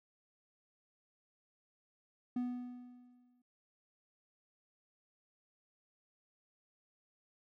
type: tone with exponential decay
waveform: triangle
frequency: 246.7 Hz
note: B3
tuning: 2 cents flat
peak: -30 dBFS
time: 2.36-3.42 s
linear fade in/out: 5 ms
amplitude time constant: 230 ms
effects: none